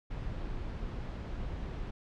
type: noise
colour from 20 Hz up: brown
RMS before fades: -38 dBFS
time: 0.1-1.91 s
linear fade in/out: 10 ms
effects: low-pass 4000 Hz 12 dB/octave